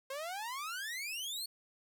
sawtooth exponential sweep, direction up, 523.3 to 4435 Hz, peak -35 dBFS, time 0.1-1.46 s, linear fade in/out 5 ms, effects 12-bit

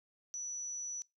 sine tone, 5920 Hz, F#8, in tune, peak -38 dBFS, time 0.34-1.02 s, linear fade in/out 0 ms, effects noise-tail reverb RT60 0.2 s tail -22 dB re dry

